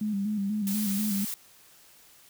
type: tone with vibrato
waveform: sine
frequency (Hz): 205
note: G#3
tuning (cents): -22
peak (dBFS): -26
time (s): 0.01-1.25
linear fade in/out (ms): 5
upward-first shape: square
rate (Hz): 4.1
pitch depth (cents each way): 60
type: noise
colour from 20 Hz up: blue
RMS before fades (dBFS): -34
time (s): 0.67-1.34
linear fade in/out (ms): 0
effects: white hiss -56 dBFS RMS until 2.29 s